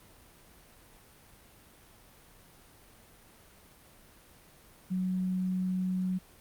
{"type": "tone", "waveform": "sine", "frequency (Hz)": 184.8, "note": "F#3", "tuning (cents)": -2, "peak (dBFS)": -28, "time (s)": [4.9, 6.19], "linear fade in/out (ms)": 20, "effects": ["pink hiss -57 dBFS RMS until 6.4 s", "Opus 32 kbps"]}